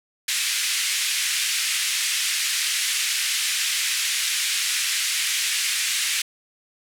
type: band-pass noise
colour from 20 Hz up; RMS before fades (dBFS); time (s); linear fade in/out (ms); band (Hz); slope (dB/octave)
pink; -24; 0.28-6.22; 5; 2000 to 11000; 24
effects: none